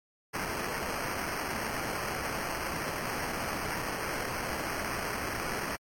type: noise with sample-and-hold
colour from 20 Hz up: white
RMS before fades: -34 dBFS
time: 0.33-5.77 s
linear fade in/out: 20 ms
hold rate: 3675 Hz
effects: MP3 64 kbps